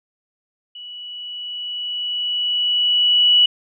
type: tone with level ramp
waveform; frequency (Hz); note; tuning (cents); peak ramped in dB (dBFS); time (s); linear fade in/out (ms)
sine; 2943; F#7; -10; -33 to -9; 0.75-3.46; 5
effects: none